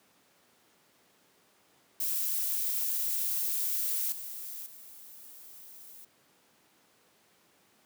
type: noise with level steps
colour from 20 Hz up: violet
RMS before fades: -31 / -41 / -50 dBFS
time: 2-6.05 s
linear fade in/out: 5 ms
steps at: 4.12 / 4.66 s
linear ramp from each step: 2 ms
effects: pink hiss -65 dBFS RMS until 7.85 s + high-pass 200 Hz 12 dB/octave